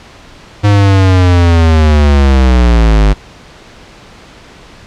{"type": "linear sweep", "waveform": "square", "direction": "down", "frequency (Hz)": [103.83, 49.26], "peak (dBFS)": -5, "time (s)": [0.63, 3.14], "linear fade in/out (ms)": 20, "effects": ["pink hiss -36 dBFS RMS until 4.86 s", "low-pass 5000 Hz 12 dB/octave"]}